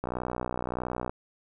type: click train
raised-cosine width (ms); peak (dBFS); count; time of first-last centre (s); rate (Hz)
1; -17; 66; 0.04-1.095; 61.6
effects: none